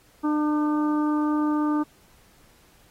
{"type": "harmonic tone with a mistuned harmonic", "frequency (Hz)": 300.3, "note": "D4", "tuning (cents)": 39, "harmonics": [1, 2, 3, 4, 5], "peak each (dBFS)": [-21, -37, -32, -32, -43], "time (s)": [0.23, 1.84], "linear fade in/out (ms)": 20, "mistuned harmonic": 5, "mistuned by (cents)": 28, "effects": ["pink hiss -58 dBFS RMS until 2.9 s", "AAC 48 kbps"]}